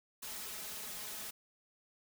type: noise with comb filter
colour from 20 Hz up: white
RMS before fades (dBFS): -44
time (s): 0.22-1.31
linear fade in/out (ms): 10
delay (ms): 4.7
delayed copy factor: +0.65
effects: none